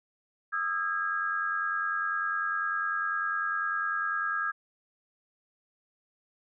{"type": "tone cluster", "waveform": "sine", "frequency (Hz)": [1236, 1326, 1634], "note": ["D#6", "E6", "G#6"], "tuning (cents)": [-12, 10, -29], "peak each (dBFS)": [-34, -33, -30], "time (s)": [0.52, 4.52], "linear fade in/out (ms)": 20, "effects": []}